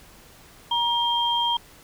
sine tone pair together, 947 / 3194 Hz, A#5 / G7, +27 / +32 cents, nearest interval octave + major sixth, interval 2105 cents, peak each -23 dBFS, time 0.71-1.57 s, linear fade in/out 5 ms, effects pink hiss -50 dBFS RMS until 1.83 s

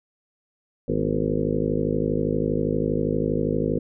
harmonic tone with a mistuned harmonic, 52.5 Hz, G#1, 19 cents sharp, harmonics 1 / 2 / 3 / 4 / 5 / 6 / 7 / 8 / 9 / 10, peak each -34 / -33 / -28 / -32 / -28 / -31 / -30 / -30 / -28 / -33 dBFS, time 0.88-3.79 s, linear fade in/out 5 ms, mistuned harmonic 5, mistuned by -85 cents, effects none

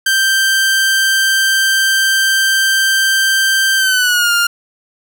sawtooth tone with pitch glide, 1568 to 1405 Hz, G6 to F6, 0 to +10 cents, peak -7 dBFS, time 0.06-4.47 s, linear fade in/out 5 ms, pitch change -190 cents, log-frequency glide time 3.77-4.32 s, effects none

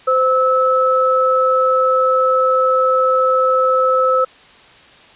sine tone pair together, 517.1 / 1303 Hz, C5 / E6, -20 / -20 cents, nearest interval octave + major third, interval 1600 cents, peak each -14 dBFS, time 0.07-4.25 s, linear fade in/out 10 ms, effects white hiss -44 dBFS RMS until 5.15 s + resampled to 8000 Hz

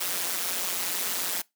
white noise with amplitude modulation, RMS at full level -26 dBFS, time 0-1.42 s, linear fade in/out 10 ms, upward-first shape sine, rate 179 Hz, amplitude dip 80%, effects noise-tail reverb RT60 0.2 s tail -23 dB re dry + high-pass 200 Hz 12 dB/octave

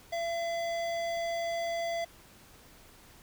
square tone with notch filter, 676 Hz, E5, 43 cents sharp, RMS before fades -33 dBFS, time 0.12-2.05 s, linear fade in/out 10 ms, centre 11000 Hz, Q 0.59, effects pink hiss -56 dBFS RMS until 3.22 s

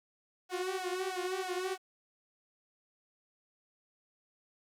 sawtooth tone with flanger, 370 Hz, F#4, in tune, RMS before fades -36 dBFS, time 0.49-1.78 s, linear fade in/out 50 ms, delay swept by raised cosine 1.2 to 6.2 ms, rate 3.1 Hz, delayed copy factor +0.95, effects low-pass 11000 Hz 12 dB/octave + 11-bit

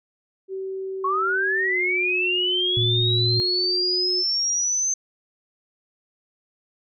sine tone with pitch glide, 382.7 to 363.3 Hz, G4 to F#4, -42 to -32 cents, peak -27 dBFS, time 0.48-4.24 s, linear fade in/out 50 ms, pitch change -90 cents, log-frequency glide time 1.63-1.79 s
sine linear sweep, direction up, 1078 to 6272 Hz, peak -20 dBFS, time 1.04-4.94 s, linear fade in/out 5 ms
sine tone with vibrato, 114.6 Hz, A#2, 29 cents flat, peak -21 dBFS, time 2.77-3.4 s, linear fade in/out 0 ms, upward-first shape square, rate 19 Hz, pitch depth 31 cents each way
effects none

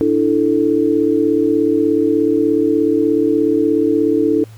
sine chord, D suspended second, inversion none, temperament just, 293.7 / 330.4 / 440.5 Hz, D4 / E4 / A4, 0 / +4 / +2 cents, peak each -16 dBFS, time 0.01-4.44 s, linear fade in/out 0 ms, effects added 110 Hz sine -35 dBFS peak until 4.57 s + pink hiss -48 dBFS RMS until 4.57 s

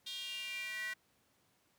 square tone with high-pass filter sweep, 215.6 Hz, A3, 35 cents flat, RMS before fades -42 dBFS, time 0.06-0.94 s, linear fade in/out 10 ms, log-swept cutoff 3500 to 1800 Hz, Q 6.5, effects pink hiss -73 dBFS RMS until 1.78 s + high-pass 100 Hz 12 dB/octave

